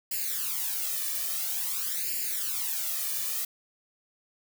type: noise with flanger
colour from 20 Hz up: blue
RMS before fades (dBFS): -31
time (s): 0.11-3.45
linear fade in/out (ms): 5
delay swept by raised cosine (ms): 0.41 to 1.71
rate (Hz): 0.49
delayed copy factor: +0.95
effects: none